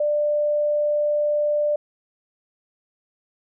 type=tone; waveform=sine; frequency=593 Hz; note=D5; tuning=17 cents sharp; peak=-18 dBFS; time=0-1.76 s; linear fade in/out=5 ms; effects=none